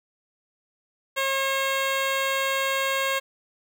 10% pulse tone with notch filter, 540 Hz, C#5, 45 cents flat, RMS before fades -25 dBFS, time 1.16-3.2 s, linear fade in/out 20 ms, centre 9600 Hz, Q 1.6, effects none

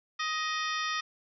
harmonic tone with a mistuned harmonic, 626 Hz, D#5, 10 cents sharp, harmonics 2 / 3 / 4 / 5 / 6 / 7 / 8 / 9, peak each -33 / -35 / -39 / -43 / -39 / -46 / -42 / -43 dBFS, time 0.19-1.01 s, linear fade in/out 10 ms, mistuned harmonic 6, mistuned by -84 cents, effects none

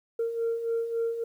sine beating tone pair, 457.7 / 461.3 Hz, A#4 / A#4, -32 / -18 cents, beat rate 3.6 Hz, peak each -33 / -26 dBFS, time 0.19-1.24 s, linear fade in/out 5 ms, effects tanh soft clip ceiling -22 dBFS + 10-bit

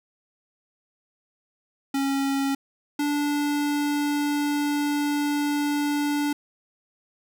square tone pair in turn, 274.4 / 291.4 Hz, C#4 / D4, -17 / -13 cents, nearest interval minor second, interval 104 cents, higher second, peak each -23 dBFS, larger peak neither, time 1.94-2.55 / 2.99-6.33 s, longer second, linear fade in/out 5 ms, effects none

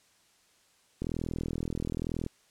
click train, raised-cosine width 3 ms, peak -20 dBFS, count 52, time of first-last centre 1.02-2.264 s, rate 41 Hz, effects white hiss -65 dBFS RMS until 2.5 s + low-pass 9000 Hz 12 dB/octave

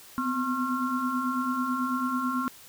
sine tone cluster, 246.2 / 255.3 / 1077 / 1371 Hz, B3 / C4 / C6 / F6, -5 / -42 / +50 / -32 cents, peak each -35 / -29 / -31 / -32 dBFS, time 0.18-2.48 s, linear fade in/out 0 ms, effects white hiss -50 dBFS RMS until 2.68 s

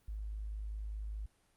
sine tone, 52.5 Hz, G#1, 19 cents sharp, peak -38 dBFS, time 0.08-1.26 s, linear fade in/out 5 ms, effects pink hiss -72 dBFS RMS until 1.56 s + Opus 32 kbps

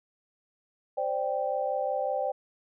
sine chord, C suspended second, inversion none, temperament just, 523.3 / 588.7 / 784.9 Hz, C5 / D5 / G5, 0 / +4 / +2 cents, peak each -31 dBFS, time 0.97-2.32 s, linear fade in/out 10 ms, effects none

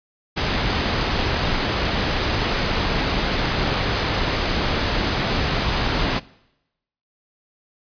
pink noise, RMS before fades -21 dBFS, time 0.36-6.2 s, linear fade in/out 20 ms, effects noise-tail reverb RT60 0.9 s tail -22 dB re dry + resampled to 11025 Hz

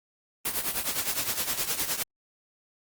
white noise with tremolo, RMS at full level -26 dBFS, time 0.45-2.03 s, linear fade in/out 5 ms, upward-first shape triangle, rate 9.7 Hz, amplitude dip 80%, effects Opus 32 kbps

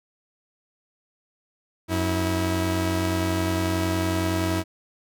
sawtooth tone pair together, 90.84 / 323.7 Hz, F#2 / E4, -31 / -31 cents, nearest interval octave + minor seventh, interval 2200 cents, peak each -21 dBFS, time 1.88-4.64 s, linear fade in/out 50 ms, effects none

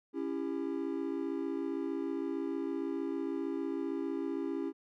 triangle chord, C# diminished, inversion none, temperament just, 277.2 / 332.6 / 399.1 Hz, C#4 / E4 / G4, 0 / +16 / +31 cents, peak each -35 / -35 / -37 dBFS, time 0.13-4.73 s, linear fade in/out 50 ms, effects none

